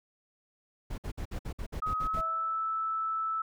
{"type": "noise bursts", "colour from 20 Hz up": "brown", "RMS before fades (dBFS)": -36, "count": 10, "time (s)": [0.9, 2.214], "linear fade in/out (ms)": 10, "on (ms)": 81, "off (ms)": 56}
{"type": "tone with pitch glide", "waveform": "sine", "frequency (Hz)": [1264, 1313.9], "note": ["D#6", "E6"], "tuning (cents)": [27, -6], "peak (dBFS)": -29, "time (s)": [1.82, 3.42], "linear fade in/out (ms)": 5, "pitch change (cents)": 67, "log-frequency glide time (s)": [1.98, 2.28]}
{"type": "tone with exponential decay", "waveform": "sine", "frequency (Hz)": 649, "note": "E5", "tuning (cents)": -27, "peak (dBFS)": -36, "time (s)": [2.17, 2.77], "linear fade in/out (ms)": 2, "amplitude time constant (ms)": 130}
{"effects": []}